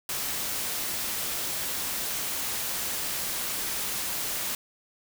white noise, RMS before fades -31 dBFS, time 0.09-4.55 s, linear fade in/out 2 ms, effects none

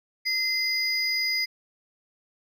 triangle tone pair together, 2069 / 4921 Hz, C7 / D#8, -20 / -20 cents, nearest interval octave + minor third, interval 1500 cents, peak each -25 dBFS, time 0.25-1.46 s, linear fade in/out 20 ms, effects none

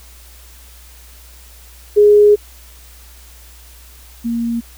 sine tone pair in turn, 415.3 / 233.1 Hz, G#4 / A#3, 0 / 0 cents, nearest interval minor seventh, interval 1000 cents, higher first, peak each -5 / -16 dBFS, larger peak first, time 1.96-2.36 / 4.24-4.61 s, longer first, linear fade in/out 20 ms, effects added 60 Hz sine -40 dBFS peak until 4.77 s + white hiss -44 dBFS RMS until 4.77 s

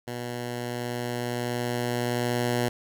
10% pulse tone with level ramp, 121.4 Hz, B2, 29 cents flat, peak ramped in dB -24 to -15 dBFS, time 0.07-2.69 s, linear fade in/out 10 ms, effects none

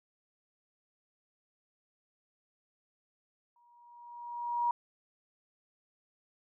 sine tone with exponential growth, 954 Hz, A#5, 40 cents sharp, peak -25 dBFS, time 3.56-4.71 s, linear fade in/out 2 ms, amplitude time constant 250 ms, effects none

